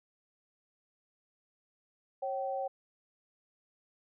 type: tone pair together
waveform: sine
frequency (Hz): 544.5 / 770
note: C#5 / G5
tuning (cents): -31 / -31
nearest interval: tritone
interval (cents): 600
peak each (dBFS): -35 / -35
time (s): 2.22-2.68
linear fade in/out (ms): 10
effects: none